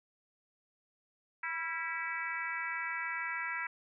harmonic tone with a mistuned harmonic, 326.3 Hz, E4, 18 cents flat, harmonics 3 / 4 / 5 / 6 / 7 / 8, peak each -43 / -42 / -41 / -39 / -41 / -50 dBFS, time 1.43-3.67 s, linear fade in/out 5 ms, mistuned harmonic 4, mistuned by +63 cents, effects none

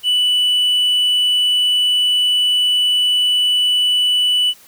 triangle tone with hard clipping, 2970 Hz, F#7, 6 cents sharp, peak -13 dBFS, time 0.03-4.54 s, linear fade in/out 50 ms, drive 5 dB, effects white hiss -46 dBFS RMS until 4.67 s

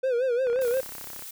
triangle tone with vibrato, 499.3 Hz, B4, 19 cents sharp, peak -20 dBFS, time 0.03-0.81 s, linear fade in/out 10 ms, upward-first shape sine, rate 5.7 Hz, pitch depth 110 cents each way
click train, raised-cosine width 0.5 ms, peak -27 dBFS, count 26, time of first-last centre 0.47-1.223 s, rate 33.2 Hz
blue noise, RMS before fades -40 dBFS, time 0.61-1.31 s, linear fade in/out 5 ms
effects none

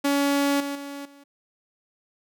sawtooth tone with level steps, 282.1 Hz, C#4, 30 cents sharp, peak -16 / -24 / -30 / -44 dBFS, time 0.04-1.24 s, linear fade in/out 10 ms, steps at 0.6 / 0.75 / 1.05 s, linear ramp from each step 5 ms, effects none

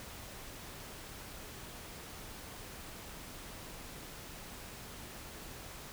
silence, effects pink hiss -48 dBFS RMS until 5.92 s

